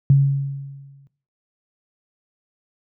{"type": "tone with exponential decay", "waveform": "sine", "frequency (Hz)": 138.59, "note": "C#3", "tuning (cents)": 0, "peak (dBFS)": -7, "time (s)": [0.1, 1.07], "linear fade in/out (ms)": 0, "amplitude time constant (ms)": 210, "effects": ["noise-tail reverb RT60 0.4 s tail -17 dB re dry", "high-pass 80 Hz 12 dB/octave"]}